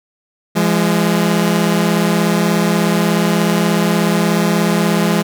sawtooth tone pair together, 170.77 / 207.4 Hz, F3 / G#3, -39 / -2 cents, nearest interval minor third, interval 337 cents, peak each -11 dBFS, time 0.55-5.23 s, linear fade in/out 20 ms, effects none

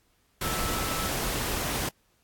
sine tone in noise, 1314 Hz, E6, 6 cents flat, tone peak -35 dBFS, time 0.43-1.09 s, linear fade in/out 5 ms, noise pink, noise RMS -30 dBFS, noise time 0.41-1.89 s, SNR -8 dB, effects pink hiss -68 dBFS RMS until 2.23 s + AAC 64 kbps

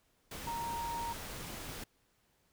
sine tone in noise, 932.3 Hz, A#5, in tune, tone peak -36 dBFS, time 0.47-1.13 s, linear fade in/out 5 ms, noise pink, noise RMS -44 dBFS, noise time 0.31-1.84 s, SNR +5 dB, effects pink hiss -73 dBFS RMS until 2.52 s

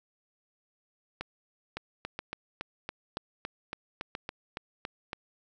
two click trains, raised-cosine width 0.3 ms, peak -19 / -19 dBFS, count 4 / 13, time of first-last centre 1.21-4.151 / 1.77-5.131 s, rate 1.02 / 3.57 Hz, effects none

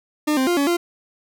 40% pulse tone with pitch steps, 301.8 / 261.7 / 350.2 / 282.4 / 345.9 Hz, D4 / C4 / F4 / C#4 / F4, +47 / 0 / +5 / +32 / -17 cents, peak -16 dBFS, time 0.27-0.77 s, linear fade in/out 10 ms, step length 100 ms, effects none

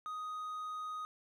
triangle tone, 1248 Hz, D#6, 5 cents sharp, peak -37 dBFS, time 0.06-1.05 s, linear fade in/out 0 ms, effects none

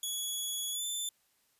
15% pulse tone with pitch glide, 3370 to 3533 Hz, G#7 to A7, +25 to +6 cents, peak -27 dBFS, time 0.03-1.09 s, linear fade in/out 2 ms, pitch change +81 cents, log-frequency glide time 0.72-0.83 s, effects white hiss -72 dBFS RMS until 1.59 s + resampled to 32000 Hz

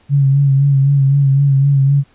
sine tone with vibrato, 138.59 Hz, C#3, in tune, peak -8 dBFS, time 0.09-2.04 s, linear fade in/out 50 ms, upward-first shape sine, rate 3.9 Hz, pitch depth 40 cents each way, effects pink hiss -53 dBFS RMS until 2.14 s + resampled to 8000 Hz

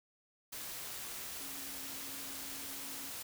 sine tone in noise, 273.3 Hz, C#4, 24 cents flat, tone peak -55 dBFS, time 1.4-3.11 s, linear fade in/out 10 ms, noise white, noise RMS -44 dBFS, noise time 0.52-3.23 s, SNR -14 dB, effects none

